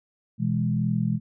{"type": "chord", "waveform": "sine", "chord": "E major", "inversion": "second", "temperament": "equal", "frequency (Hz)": [123.47, 164.81, 207.7], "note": ["B2", "E3", "G#3"], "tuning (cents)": [0, 0, 0], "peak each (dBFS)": -26, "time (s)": [0.38, 1.2], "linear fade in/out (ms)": 50, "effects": []}